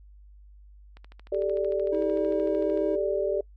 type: click train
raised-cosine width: 0.3 ms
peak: -33 dBFS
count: 25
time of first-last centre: 0.97-2.775 s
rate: 13.3 Hz
type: chord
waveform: sine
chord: G suspended second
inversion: none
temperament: equal with one note detuned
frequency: 392 / 433.4 / 587.3 Hz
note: G4 / A4 / D5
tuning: 0 / -26 / 0 cents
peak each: -28 / -30 / -27 dBFS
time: 1.32-3.41 s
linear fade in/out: 5 ms
type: tone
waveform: triangle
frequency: 320 Hz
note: D#4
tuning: 49 cents sharp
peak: -27 dBFS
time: 1.92-2.96 s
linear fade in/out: 10 ms
effects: noise-tail reverb RT60 0.1 s tail -25 dB re dry + added 50 Hz sine -48 dBFS peak until 3.56 s